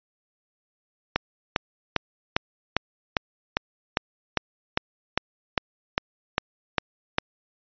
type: click train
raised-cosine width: 0.3 ms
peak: -4 dBFS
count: 16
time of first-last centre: 1.16-7.184 s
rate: 2.49 Hz
effects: resampled to 11025 Hz